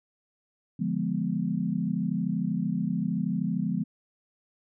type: chord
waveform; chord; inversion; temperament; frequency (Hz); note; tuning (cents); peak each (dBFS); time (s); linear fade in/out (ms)
sine; D diminished seventh; none; equal; 146.83 / 174.61 / 207.7 / 246.9; D3 / F3 / Ab3 / Cb4; 0 / 0 / 0 / 0; -35 / -29 / -30 / -32; 0.79-3.84; 10
effects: none